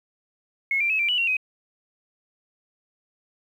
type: tone with pitch steps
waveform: sine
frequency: 2177 / 2363 / 2578 / 2356 / 2950 / 2745 / 2521 Hz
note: C#7 / D7 / E7 / D7 / F#7 / F7 / D#7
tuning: -32 / +10 / -39 / +5 / -6 / -31 / +22 cents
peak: -20 dBFS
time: 0.71-1.368 s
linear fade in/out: 2 ms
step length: 94 ms
effects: 9-bit